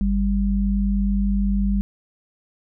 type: tone pair together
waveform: sine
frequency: 49.65 / 198.6 Hz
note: G1 / G3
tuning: +23 / +23 cents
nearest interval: 2 octaves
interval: 2400 cents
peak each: -20 dBFS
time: 0.01-1.81 s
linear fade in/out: 0 ms
effects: none